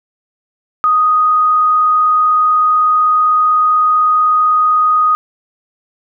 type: tone with frequency modulation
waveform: sine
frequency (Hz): 1244.5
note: D#6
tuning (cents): 0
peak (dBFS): -8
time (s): 0.84-5.15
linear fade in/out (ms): 0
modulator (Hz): 35.9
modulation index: 0.24
effects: none